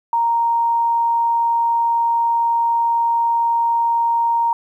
sine tone, 931 Hz, A#5, 2 cents flat, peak -14 dBFS, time 0.13-4.53 s, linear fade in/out 2 ms, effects 9-bit

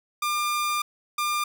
sawtooth tone bursts at uneven times, 1199 Hz, D6, 36 cents sharp, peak -20 dBFS, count 2, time 0.22-0.82 / 1.18-1.44 s, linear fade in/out 5 ms, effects none

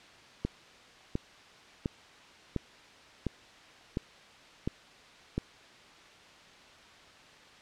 click train, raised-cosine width 3 ms, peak -17 dBFS, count 8, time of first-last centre 0.45-5.38 s, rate 1.42 Hz, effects white hiss -54 dBFS RMS until 7.61 s + low-pass 4000 Hz 12 dB/octave

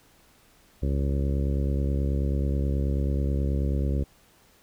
harmonic tone, 69.3 Hz, C#2, in tune, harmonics 1 / 2 / 3 / 4 / 5 / 6 / 7 / 8, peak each -24 / -30 / -34 / -36 / -38 / -40 / -41 / -42 dBFS, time 0.82-4.04 s, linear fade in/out 10 ms, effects pink hiss -59 dBFS RMS until 4.62 s

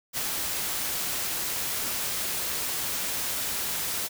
white noise with ADSR envelope, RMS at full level -28 dBFS, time 0.13-4.09 s, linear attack 46 ms, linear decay 21 ms, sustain -2 dB, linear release 35 ms, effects none

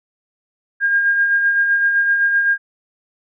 sine tone with tremolo, 1615 Hz, G#6, 49 cents flat, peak -11 dBFS, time 0.8-2.58 s, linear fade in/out 50 ms, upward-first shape sine, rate 7.8 Hz, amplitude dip 40%, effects none

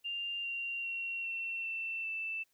sine tone with pitch steps, 2794 / 2765 / 2737 / 2708 / 2680 / 2652 Hz, F7 / F7 / F7 / E7 / E7 / E7, 0 / -18 / -36 / +46 / +28 / +10 cents, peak -35 dBFS, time 0.04-2.44 s, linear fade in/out 20 ms, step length 400 ms, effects white hiss -75 dBFS RMS until 2.53 s

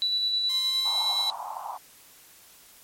sine tone with tremolo, 3951 Hz, B7, in tune, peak -22 dBFS, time 0.02-1.3 s, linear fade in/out 0 ms, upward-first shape square, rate 9.6 Hz, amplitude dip 25%
5% pulse tone with pitch glide, 1046.5 to 1071 Hz, C6 to C6, 0 to +40 cents, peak -25 dBFS, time 0.49-1.3 s, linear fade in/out 10 ms, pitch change +40 cents, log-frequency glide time 0.65-1.06 s
white band-pass noise, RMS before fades -36 dBFS, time 0.85-1.78 s, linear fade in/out 10 ms, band 770 to 1000 Hz, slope 48 dB/octave
effects white hiss -53 dBFS RMS until 2.83 s + MP3 64 kbps

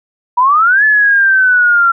sine exponential two-way sweep, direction up then down, 957 to 1738 to 1363 Hz, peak -6 dBFS, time 0.37-1.92 s, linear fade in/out 10 ms, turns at 0.84 s, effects none

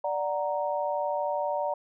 sine chord, D augmented, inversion none, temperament equal, 587.3 / 740 / 932.3 Hz, D5 / F#5 / A#5, 0 / 0 / 0 cents, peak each -29 / -33 / -31 dBFS, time 0.04-1.74 s, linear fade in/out 5 ms, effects none

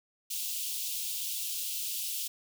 white high-pass noise, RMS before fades -35 dBFS, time 0.3-2.28 s, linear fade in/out 10 ms, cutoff 2700 Hz, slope 48 dB/octave, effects none

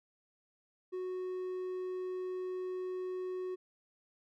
triangle tone, 368.4 Hz, F#4, 7 cents flat, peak -34 dBFS, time 0.92-3.56 s, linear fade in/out 20 ms, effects none

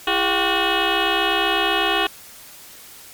sine tone with frequency modulation, 1076 Hz, C6, 48 cents sharp, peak -16 dBFS, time 0.07-2.07 s, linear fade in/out 5 ms, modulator 370 Hz, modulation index 6.2, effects white hiss -42 dBFS RMS until 3.13 s + MP3 96 kbps

